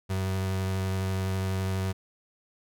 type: tone with vibrato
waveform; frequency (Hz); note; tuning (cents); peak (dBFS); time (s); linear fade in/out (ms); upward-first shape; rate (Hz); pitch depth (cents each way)
35% pulse; 94.9; F#2; +44; -25; 0.09-1.93; 20; sine; 12; 11
effects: none